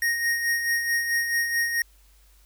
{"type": "tone with tremolo", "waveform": "square", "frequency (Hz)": 1864.7, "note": "A#6", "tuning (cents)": 0, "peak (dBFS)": -21, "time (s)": [0.02, 1.82], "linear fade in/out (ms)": 2, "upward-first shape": "sine", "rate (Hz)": 4.6, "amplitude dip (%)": 50, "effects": ["added 50 Hz sine -54 dBFS peak until 2.45 s", "white hiss -61 dBFS RMS until 2.45 s"]}